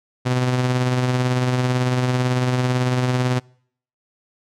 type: tone with tremolo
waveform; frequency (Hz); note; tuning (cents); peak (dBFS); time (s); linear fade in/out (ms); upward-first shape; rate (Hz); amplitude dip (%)
sawtooth; 126; B2; +35; -12; 0.25-3.4; 20; sine; 18; 35
effects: noise-tail reverb RT60 0.6 s tail -26 dB re dry + low-pass 7000 Hz 12 dB/octave